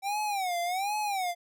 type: tone with vibrato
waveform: square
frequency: 766 Hz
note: G5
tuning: 40 cents flat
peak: -29 dBFS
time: 0.02-1.35 s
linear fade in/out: 50 ms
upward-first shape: sine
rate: 1.3 Hz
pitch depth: 180 cents each way
effects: none